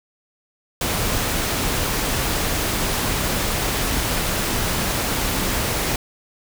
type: noise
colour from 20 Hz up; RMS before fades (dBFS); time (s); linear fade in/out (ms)
pink; -22; 0.81-5.96; 2
effects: none